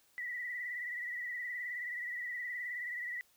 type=tone with vibrato; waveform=sine; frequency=1950 Hz; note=B6; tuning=23 cents flat; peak=-37 dBFS; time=0.18-3.21 s; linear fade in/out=0 ms; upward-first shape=triangle; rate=19 Hz; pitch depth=65 cents each way; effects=white hiss -69 dBFS RMS until 3.36 s